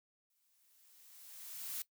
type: noise with exponential growth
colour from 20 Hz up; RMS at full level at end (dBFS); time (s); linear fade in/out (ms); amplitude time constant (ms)
blue; -40; 0.3-1.82; 2; 330
effects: noise-tail reverb RT60 0.1 s tail -18 dB re dry

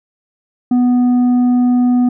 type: tone with tanh clipping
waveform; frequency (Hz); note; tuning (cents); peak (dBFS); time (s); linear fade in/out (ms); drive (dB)
sine; 246.9; B3; 0; -10; 0.71-2.09; 5; 5
effects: none

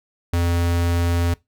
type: tone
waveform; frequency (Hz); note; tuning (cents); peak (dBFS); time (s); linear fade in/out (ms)
square; 85.9; F2; -28; -18; 0.33-1.34; 5
effects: noise-tail reverb RT60 0.2 s tail -22 dB re dry

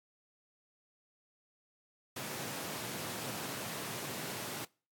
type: high-pass noise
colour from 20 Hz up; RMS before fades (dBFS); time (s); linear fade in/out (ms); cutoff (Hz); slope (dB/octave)
pink; -41; 2.16-4.65; 5; 110; 48
effects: noise-tail reverb RT60 0.4 s tail -26 dB re dry + AAC 64 kbps

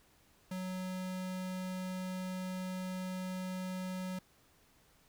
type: tone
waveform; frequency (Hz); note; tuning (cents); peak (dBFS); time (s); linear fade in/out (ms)
square; 185; F#3; 0; -38; 0.51-4.19; 5
effects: pink hiss -67 dBFS RMS until 5.08 s

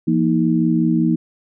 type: tone cluster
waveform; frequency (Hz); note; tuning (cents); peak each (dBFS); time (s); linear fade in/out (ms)
sine; 170.2 / 235.5 / 316.1; F3 / A#3 / D#4; -44 / +18 / +27; -18; 0.07-1.16; 10
effects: none

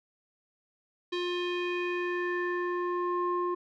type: tone with low-pass filter sweep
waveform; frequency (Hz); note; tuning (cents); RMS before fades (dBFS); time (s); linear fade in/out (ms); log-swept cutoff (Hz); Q
square; 354.4; F4; +25; -31; 1.12-3.55; 10; 3700 to 930; 3.4
effects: none

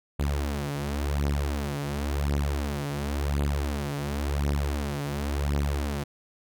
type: beating tone pair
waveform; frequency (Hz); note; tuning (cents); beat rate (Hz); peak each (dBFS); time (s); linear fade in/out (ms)
sawtooth; 71 / 71.93; C#2 / D2; +42 / -35; 0.93; -25; 0.19-6.04; 10
effects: none

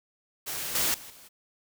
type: noise with level steps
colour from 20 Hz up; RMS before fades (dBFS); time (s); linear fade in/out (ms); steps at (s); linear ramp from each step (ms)
white; -34 / -26 / -45 / -51; 0.46-1.29; 20; 0.75 / 0.94 / 1.1; 2
effects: none

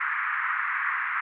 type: band-pass noise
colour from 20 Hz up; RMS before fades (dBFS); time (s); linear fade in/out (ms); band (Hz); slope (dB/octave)
white; -28; 0-1.21; 10; 1100 to 2000; 48
effects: none

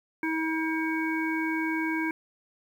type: harmonic tone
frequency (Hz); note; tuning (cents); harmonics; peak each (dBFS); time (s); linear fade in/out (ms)
320; D#4; +49; 1 / 3 / 5 / 7; -28 / -35 / -34 / -33; 0.23-2.11; 2
effects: 9-bit

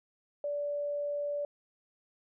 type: tone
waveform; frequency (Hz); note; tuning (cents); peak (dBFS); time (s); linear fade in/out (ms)
sine; 580; D5; -22; -31; 0.44-1.45; 2
effects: none

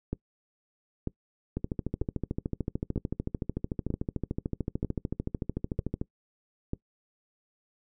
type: two click trains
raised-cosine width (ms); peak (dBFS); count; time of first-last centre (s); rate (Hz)
3; -17 / -17; 61 / 8; 1.57-6.014 / 0.13-6.734; 13.5 / 1.06
effects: noise-tail reverb RT60 0.1 s tail -22 dB re dry

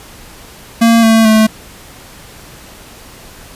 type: tone with pitch steps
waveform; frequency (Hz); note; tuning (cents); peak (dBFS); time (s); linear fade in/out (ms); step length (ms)
square; 229.7 / 223.9 / 218.3; A#3 / A3 / A3; -25 / +30 / -13; -6; 0.81-1.47; 10; 220
effects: pink hiss -36 dBFS RMS until 3.55 s + resampled to 32000 Hz

